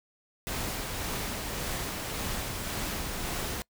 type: noise with tremolo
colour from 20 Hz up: pink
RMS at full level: -33 dBFS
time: 0.47-3.62 s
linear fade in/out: 0 ms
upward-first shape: sine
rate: 1.8 Hz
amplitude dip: 25%
effects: noise-tail reverb RT60 0.1 s tail -24 dB re dry